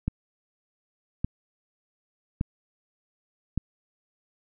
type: click train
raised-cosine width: 5 ms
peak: -13 dBFS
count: 4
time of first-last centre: 0.08-3.577 s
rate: 0.858 Hz
effects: none